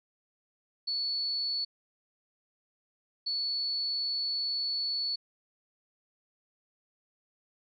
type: tone bursts at uneven times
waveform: sine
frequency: 4431 Hz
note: C#8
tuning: 2 cents flat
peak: -29 dBFS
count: 2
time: 0.87-1.65 / 3.26-5.16 s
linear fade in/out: 10 ms
effects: none